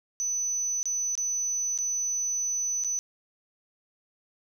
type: tone with dropouts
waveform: sine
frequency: 6000 Hz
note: F#8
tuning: 23 cents sharp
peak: -26 dBFS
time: 0.2-2.99 s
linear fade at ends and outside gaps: 0 ms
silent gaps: 0.83-0.856 / 1.153-1.177 / 1.777-1.787 / 2.838-2.846 s
effects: 9-bit